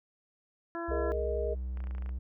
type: harmonic tone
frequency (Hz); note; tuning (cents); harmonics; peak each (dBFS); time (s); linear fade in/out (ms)
337.5; E4; +41; 1 / 2 / 3 / 4 / 5; -37 / -40 / -42 / -43 / -44; 0.75-1.12; 0
type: tone with pitch glide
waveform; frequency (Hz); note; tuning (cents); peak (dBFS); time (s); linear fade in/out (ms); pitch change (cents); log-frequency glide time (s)
triangle; 65.41 to 63.11; C2 to B1; 0 to +38; -31; 0.88-2.19; 10; -62; 1.03-1.62
type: chord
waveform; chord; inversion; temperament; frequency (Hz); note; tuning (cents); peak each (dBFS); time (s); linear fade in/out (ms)
sine; Ab suspended second; none; equal; 415.3 / 466.2 / 622.3; Ab4 / Bb4 / Eb5; 0 / 0 / 0; -35; 0.9-1.55; 20
type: clicks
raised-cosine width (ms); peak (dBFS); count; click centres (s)
0.5; -35; 10; 1.773 / 1.804 / 1.84 / 1.871 / 1.91 / 1.95 / 1.982 / 2.023 / 2.061 / 2.092
effects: none